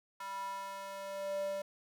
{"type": "tone with high-pass filter sweep", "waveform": "square", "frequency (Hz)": 196, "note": "G3", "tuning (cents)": 0, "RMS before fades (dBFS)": -40, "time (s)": [0.2, 1.62], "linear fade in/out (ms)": 5, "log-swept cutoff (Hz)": [1100, 520], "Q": 5.8, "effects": []}